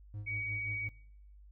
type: tone with tremolo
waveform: triangle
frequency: 104.1 Hz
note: G#2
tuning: 5 cents sharp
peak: -36 dBFS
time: 0.14-0.89 s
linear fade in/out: 0 ms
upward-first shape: sine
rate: 5.7 Hz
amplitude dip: 75%
type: tone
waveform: sine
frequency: 2258 Hz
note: C#7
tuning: 31 cents sharp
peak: -35 dBFS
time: 0.26-0.89 s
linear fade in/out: 20 ms
effects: noise-tail reverb RT60 0.7 s tail -24 dB re dry + added 50 Hz sine -53 dBFS peak until 1.51 s